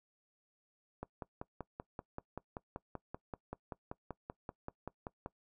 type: click train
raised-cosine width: 1 ms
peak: -27 dBFS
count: 23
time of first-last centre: 1.03-5.261 s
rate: 5.2 Hz
effects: noise-tail reverb RT60 0.1 s tail -21 dB re dry